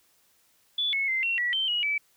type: tone with pitch steps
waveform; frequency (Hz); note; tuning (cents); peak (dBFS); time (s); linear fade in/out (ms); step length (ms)
sine; 3454 / 2193 / 2077 / 2729 / 1940 / 3111 / 2904 / 2304; A7 / C#7 / C7 / F7 / B6 / G7 / F#7 / D7; -33 / -19 / -13 / -41 / -31 / -14 / -33 / -34; -24; 0.78-1.98; 5; 150
effects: white hiss -65 dBFS RMS until 2.16 s